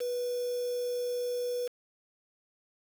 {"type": "tone with quantisation", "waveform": "sine", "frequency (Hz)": 489.6, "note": "B4", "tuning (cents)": -15, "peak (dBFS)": -30, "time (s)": [0, 1.68], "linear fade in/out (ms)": 10, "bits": 7, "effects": []}